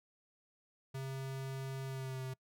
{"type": "tone with pitch glide", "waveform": "square", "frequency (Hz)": [134, 130.64], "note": ["C3", "C3"], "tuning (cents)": [42, -2], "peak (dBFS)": -40, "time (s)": [0.94, 2.34], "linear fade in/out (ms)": 10, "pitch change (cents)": -44, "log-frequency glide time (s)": [1.86, 2.22], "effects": ["noise-tail reverb RT60 0.1 s tail -24 dB re dry"]}